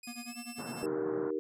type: tone with pitch glide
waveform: 15% pulse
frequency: 2489 to 2668 Hz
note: D#7 to E7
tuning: 0 to +20 cents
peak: -38 dBFS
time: 0.03-0.86 s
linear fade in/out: 5 ms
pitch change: +120 cents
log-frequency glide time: 0.25-0.37 s
type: tone with tremolo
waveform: square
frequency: 239.1 Hz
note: A#3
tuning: 44 cents sharp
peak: -40 dBFS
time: 0.07-0.86 s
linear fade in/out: 5 ms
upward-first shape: sine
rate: 10 Hz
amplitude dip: 95%
type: band-pass noise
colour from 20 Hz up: pink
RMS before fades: -43 dBFS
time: 0.58-1.31 s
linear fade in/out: 10 ms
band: 120 to 1600 Hz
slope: 48 dB/octave
type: chord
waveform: sine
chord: Eb major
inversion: none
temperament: just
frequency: 311.1 / 388.9 / 466.7 Hz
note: Eb4 / G4 / Bb4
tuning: 0 / -14 / +2 cents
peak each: -37 / -35 / -35 dBFS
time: 0.83-1.39 s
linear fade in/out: 0 ms
effects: none